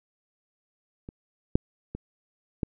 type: clicks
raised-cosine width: 3 ms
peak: -26 / -6 / -21 / -14 dBFS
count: 4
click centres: 1.089 / 1.555 / 1.95 / 2.632 s
effects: none